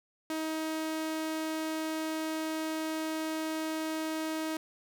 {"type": "tone", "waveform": "sawtooth", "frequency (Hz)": 316.3, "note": "D#4", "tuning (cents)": 29, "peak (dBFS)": -28, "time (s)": [0.3, 4.57], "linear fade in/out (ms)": 2, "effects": []}